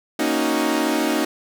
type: chord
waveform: sawtooth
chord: D# minor seventh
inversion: second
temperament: equal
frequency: 233.1 / 277.2 / 311.1 / 370 Hz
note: A#3 / C#4 / D#4 / F#4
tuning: 0 / 0 / 0 / 0 cents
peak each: -22 / -20 / -18 / -23 dBFS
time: 0.19-1.25 s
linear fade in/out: 5 ms
effects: none